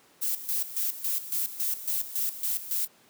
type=noise with tremolo; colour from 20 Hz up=violet; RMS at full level=-28 dBFS; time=0.21-2.88 s; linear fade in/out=20 ms; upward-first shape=square; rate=3.6 Hz; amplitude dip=75%; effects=pink hiss -59 dBFS RMS until 3.09 s + high-pass 200 Hz 12 dB/octave